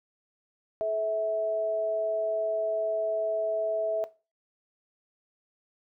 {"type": "tone pair together", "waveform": "sine", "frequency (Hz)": [429.7, 652.1], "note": ["A4", "E5"], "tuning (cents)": [-41, -19], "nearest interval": "perfect fifth", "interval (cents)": 722, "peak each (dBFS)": [-35, -26], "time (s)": [0.81, 4.04], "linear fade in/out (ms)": 0, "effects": ["noise-tail reverb RT60 0.3 s tail -17 dB re dry"]}